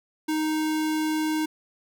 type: tone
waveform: square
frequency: 311.1 Hz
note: D#4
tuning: in tune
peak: -24 dBFS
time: 0.28-1.46 s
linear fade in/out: 10 ms
effects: none